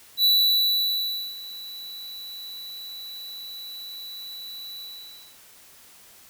square tone with ADSR envelope, 3951 Hz, B7, in tune, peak -16 dBFS, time 0.17-5.39 s, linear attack 71 ms, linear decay 1100 ms, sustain -20 dB, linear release 600 ms, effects white hiss -51 dBFS RMS until 6.29 s

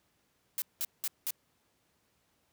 blue noise bursts, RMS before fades -33 dBFS, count 4, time 0.58-1.306 s, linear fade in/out 0 ms, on 39 ms, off 190 ms, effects pink hiss -73 dBFS RMS until 2.52 s + high-pass 80 Hz 12 dB/octave

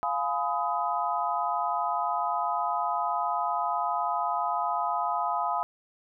sine chord, F half-diminished seventh, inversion none, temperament just, 698.5 / 838.1 / 1005.8 / 1257.2 Hz, F5 / Ab5 / Cb6 / Eb6, 0 / +16 / +31 / +18 cents, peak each -31 dBFS, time 0.03-5.63 s, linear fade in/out 0 ms, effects none

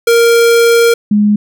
square / sine tone pair in turn, 466.2 / 208.2 Hz, A#4 / G#3, 0 / +5 cents, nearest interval octave + major second, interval 1395 cents, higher first, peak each -6 dBFS, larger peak neither, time 0.07-0.94 / 1.11-1.36 s, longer first, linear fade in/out 5 ms, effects none

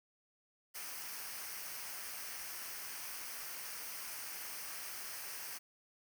white noise with comb filter, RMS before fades -45 dBFS, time 0.74-5.59 s, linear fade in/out 20 ms, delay 0.27 ms, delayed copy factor -0.6, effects none

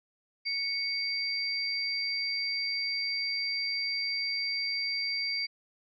sine tone pair together, 2217 / 4703 Hz, C#7 / D8, 0 / +2 cents, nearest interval octave + minor second, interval 1302 cents, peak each -33 / -31 dBFS, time 0.45-5.47 s, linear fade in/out 20 ms, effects none

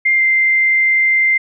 sine tone with pitch glide, 2106 to 2088 Hz, C7 to C7, +11 to -4 cents, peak -10 dBFS, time 0.05-1.38 s, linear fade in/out 10 ms, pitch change -15 cents, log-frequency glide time 0.16-0.21 s, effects none

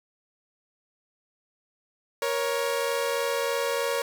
sawtooth tone pair together, 471.2 / 554.4 Hz, A#4 / C#5, +19 / 0 cents, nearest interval minor third, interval 281 cents, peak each -24 / -24 dBFS, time 2.22-4.02 s, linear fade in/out 2 ms, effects 9-bit

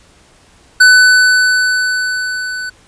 square tone with level ramp, 1500 Hz, F#6, 23 cents sharp, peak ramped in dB -3 to -21 dBFS, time 0.8-2.7 s, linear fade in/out 10 ms, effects pink hiss -47 dBFS RMS until 2.87 s + resampled to 22050 Hz

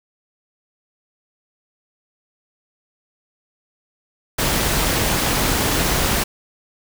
pink noise with amplitude modulation, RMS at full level -17 dBFS, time 4.38-6.24 s, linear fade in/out 10 ms, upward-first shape sine, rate 221 Hz, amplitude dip 45%, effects none

